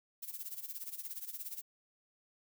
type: noise with tremolo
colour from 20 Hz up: violet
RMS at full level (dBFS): -41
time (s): 0.22-1.62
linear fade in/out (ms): 10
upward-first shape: sine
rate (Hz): 17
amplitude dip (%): 80
effects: none